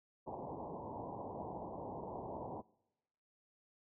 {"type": "low-pass noise", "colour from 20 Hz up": "white", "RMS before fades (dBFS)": -45, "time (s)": [0.26, 2.62], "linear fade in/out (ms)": 20, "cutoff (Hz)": 990, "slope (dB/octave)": 96, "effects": ["noise-tail reverb RT60 1.0 s tail -25 dB re dry", "high-pass 80 Hz 12 dB/octave"]}